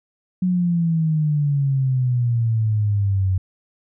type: exponential sweep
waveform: sine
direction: down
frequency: 184.7 to 92.5 Hz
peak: -16 dBFS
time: 0.42-3.38 s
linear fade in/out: 5 ms
effects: none